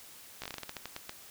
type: slowing click train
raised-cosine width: 0.2 ms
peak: -21 dBFS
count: 13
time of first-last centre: 0.42-1.094 s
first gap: 16 ms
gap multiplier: 1.21
effects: white hiss -52 dBFS RMS until 1.3 s